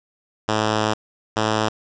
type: tone pair in turn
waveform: 5% pulse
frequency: 108.1 / 108.68 Hz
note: A2 / A2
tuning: -30 / -21 cents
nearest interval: unison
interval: 9 cents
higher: second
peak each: -7 dBFS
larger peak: neither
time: 0.48-0.94 / 1.36-1.69 s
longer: first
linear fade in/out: 10 ms
effects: resampled to 16000 Hz + 7-bit